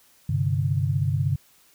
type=chord; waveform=sine; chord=G suspended fourth; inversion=none; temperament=just; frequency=98 / 130.67 / 147 Hz; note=G2 / C3 / D3; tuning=0 / -2 / +2 cents; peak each=-25 dBFS; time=0.29-1.36 s; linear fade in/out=5 ms; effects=white hiss -58 dBFS RMS until 1.74 s